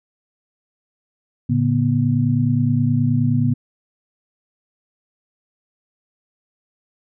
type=tone cluster; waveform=sine; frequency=112.6 / 142.1 / 242.3 Hz; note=A2 / C#3 / B3; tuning=+40 / +43 / -33 cents; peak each=-19 dBFS; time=1.49-3.54 s; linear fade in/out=10 ms; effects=none